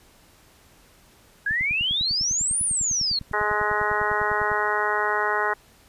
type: exponential two-way sweep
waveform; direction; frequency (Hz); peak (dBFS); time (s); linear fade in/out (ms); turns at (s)
sine; up then down; 1611 to 10060 to 4156; -21; 1.46-3.19; 5; 2.62
type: click train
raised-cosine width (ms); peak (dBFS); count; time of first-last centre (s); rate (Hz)
5; -24; 31; 1.51-4.516; 9.98
type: harmonic tone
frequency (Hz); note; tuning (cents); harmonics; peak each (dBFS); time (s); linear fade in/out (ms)
210; G#3; +19; 2 / 3 / 4 / 5 / 6 / 7 / 8 / 9; -29 / -33 / -28 / -28 / -30 / -28 / -34 / -28; 3.33-5.54; 10
effects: pink hiss -55 dBFS RMS until 5.88 s + resampled to 32000 Hz